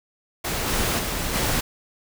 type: noise with level steps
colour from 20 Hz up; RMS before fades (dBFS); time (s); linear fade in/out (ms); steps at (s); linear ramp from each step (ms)
pink; -26 / -23 / -27 / -23; 0.44-1.61; 10; 0.67 / 0.98 / 1.33; 20
effects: none